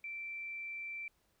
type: tone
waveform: sine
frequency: 2341 Hz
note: D7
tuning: 6 cents flat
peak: -40 dBFS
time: 0.04-1.08 s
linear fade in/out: 2 ms
effects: pink hiss -75 dBFS RMS until 1.4 s